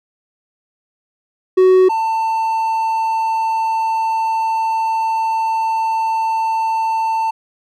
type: tone pair in turn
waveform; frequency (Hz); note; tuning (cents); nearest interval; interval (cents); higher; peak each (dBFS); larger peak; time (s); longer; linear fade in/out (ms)
triangle; 372.6 / 893.4; F#4 / A5; +12 / +26; octave + minor third; 1514; second; -5 / -13; first; 1.57-1.89 / 1.89-7.31; second; 10
effects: none